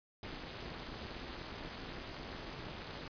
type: noise with amplitude modulation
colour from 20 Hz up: pink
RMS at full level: -41 dBFS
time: 0.23-3.08 s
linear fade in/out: 2 ms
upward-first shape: sine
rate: 296 Hz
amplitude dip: 100%
effects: resampled to 11025 Hz